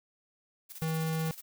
blue noise with tremolo, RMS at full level -44 dBFS, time 0.69-1.42 s, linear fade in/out 20 ms, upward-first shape square, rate 16 Hz, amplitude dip 65%
square tone, 160.4 Hz, E3, 47 cents flat, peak -30 dBFS, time 0.82-1.31 s, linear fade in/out 0 ms
effects none

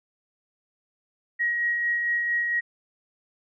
sine tone with tremolo, 1896 Hz, A#6, 29 cents sharp, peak -21 dBFS, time 1.39-2.61 s, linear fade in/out 20 ms, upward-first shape sine, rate 4.4 Hz, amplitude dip 30%, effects none

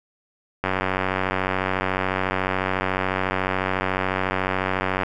click train, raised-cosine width 0.5 ms, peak -7 dBFS, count 414, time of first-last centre 0.64-5.034 s, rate 94 Hz, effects none

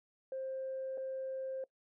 sine tone with dropouts, 528 Hz, C5, 16 cents sharp, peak -36 dBFS, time 0.32-1.64 s, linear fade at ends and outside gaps 2 ms, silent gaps 0.975-0.979 s, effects noise-tail reverb RT60 0.1 s tail -22 dB re dry + tanh soft clip ceiling -33 dBFS

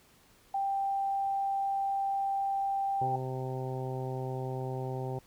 sine tone, 787 Hz, G5, 7 cents sharp, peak -28 dBFS, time 0.54-3.16 s, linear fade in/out 5 ms
harmonic tone, 130 Hz, C3, 11 cents flat, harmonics 1 / 2 / 3 / 4 / 5 / 6 / 7, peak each -35 / -45 / -39 / -43 / -47 / -43 / -47 dBFS, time 3.01-5.19 s, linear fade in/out 5 ms
effects pink hiss -62 dBFS RMS until 5.26 s

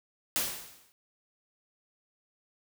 white noise with exponential decay, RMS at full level -27 dBFS, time 0.36-0.92 s, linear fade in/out 0 ms, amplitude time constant 120 ms, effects none

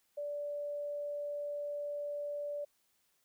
sine tone, 582 Hz, D5, 16 cents flat, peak -36 dBFS, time 0.17-2.65 s, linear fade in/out 10 ms, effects white hiss -75 dBFS RMS until 3.24 s

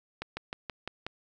slowing click train, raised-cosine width 0.3 ms, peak -19 dBFS, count 6, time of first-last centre 0.22-1.066 s, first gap 150 ms, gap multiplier 1.06, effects none

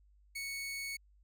sawtooth tone, 2217 Hz, C#7, in tune, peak -35 dBFS, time 0.35-0.97 s, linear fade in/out 10 ms, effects added 50 Hz sine -62 dBFS peak until 1.23 s

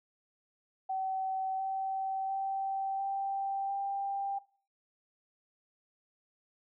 sine tone with pitch steps, 763 / 770.1 / 777.2 / 784.5 / 791.7 Hz, G5 / G5 / G5 / G5 / G5, -47 / -31 / -15 / +1 / +17 cents, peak -31 dBFS, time 0.89-4.39 s, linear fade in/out 10 ms, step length 700 ms, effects noise-tail reverb RT60 0.4 s tail -19 dB re dry

